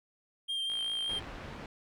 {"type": "tone with vibrato", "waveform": "triangle", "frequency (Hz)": 3185, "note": "G7", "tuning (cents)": 27, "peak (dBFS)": -30, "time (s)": [0.48, 1.2], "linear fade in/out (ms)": 20, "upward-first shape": "sine", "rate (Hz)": 5.2, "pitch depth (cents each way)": 16}
{"type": "click train", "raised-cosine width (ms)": 0.3, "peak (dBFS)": -32, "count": 31, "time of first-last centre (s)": [0.7, 1.242], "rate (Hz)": 55.3}
{"type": "low-pass noise", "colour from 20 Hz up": "pink", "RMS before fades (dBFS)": -44, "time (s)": [1.09, 1.66], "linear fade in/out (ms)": 2, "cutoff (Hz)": 2700, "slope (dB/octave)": 12}
{"effects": []}